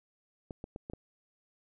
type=clicks; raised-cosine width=2 ms; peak=-27 dBFS; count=5; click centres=0.508 / 0.641 / 0.761 / 0.899 / 0.935 s; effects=none